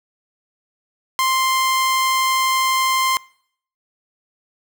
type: tone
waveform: sawtooth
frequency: 1048 Hz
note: C6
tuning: 2 cents sharp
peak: -12 dBFS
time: 1.19-3.17 s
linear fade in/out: 0 ms
effects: noise-tail reverb RT60 0.6 s tail -23 dB re dry